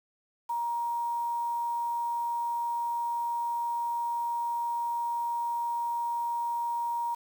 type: tone with quantisation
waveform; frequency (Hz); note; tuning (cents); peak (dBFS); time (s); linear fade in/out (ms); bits
sine; 943; A#5; +20; -28; 0.49-7.15; 10; 8
effects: none